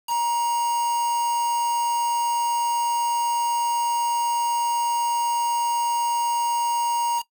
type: tone with quantisation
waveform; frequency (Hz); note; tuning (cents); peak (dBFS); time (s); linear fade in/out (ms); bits
triangle; 944; A#5; +22; -18; 0.07-7.23; 50; 5
effects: noise-tail reverb RT60 0.1 s tail -18 dB re dry